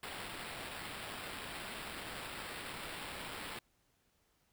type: noise with sample-and-hold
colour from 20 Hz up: violet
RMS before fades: -45 dBFS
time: 0.03-3.59 s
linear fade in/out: 2 ms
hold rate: 6300 Hz
effects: pink hiss -75 dBFS RMS until 4.52 s